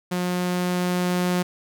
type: tone with level ramp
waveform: sawtooth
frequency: 179.3 Hz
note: F3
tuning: 46 cents sharp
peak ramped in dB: -19 to -16 dBFS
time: 0.11-1.43 s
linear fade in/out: 10 ms
effects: none